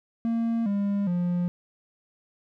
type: tone with pitch steps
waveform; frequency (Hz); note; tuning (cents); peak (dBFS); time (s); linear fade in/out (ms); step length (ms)
triangle; 229.9 / 201.3 / 176.26; A#3 / G3 / F3; -24 / +46 / +16; -21; 0.25-1.48; 0; 410
effects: none